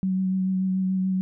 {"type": "tone with vibrato", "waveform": "sine", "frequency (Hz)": 188, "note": "F#3", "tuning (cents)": 28, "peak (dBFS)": -21, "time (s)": [0.03, 1.21], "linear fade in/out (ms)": 0, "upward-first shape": "sine", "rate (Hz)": 6.9, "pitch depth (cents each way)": 16, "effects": []}